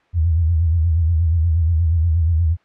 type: tone with vibrato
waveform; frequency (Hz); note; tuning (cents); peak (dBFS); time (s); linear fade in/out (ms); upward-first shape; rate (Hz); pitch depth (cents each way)
sine; 82.41; E2; 0; -13; 0.13-2.57; 50; sine; 8.4; 100
effects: white hiss -58 dBFS RMS until 2.64 s + low-pass 2000 Hz 12 dB/octave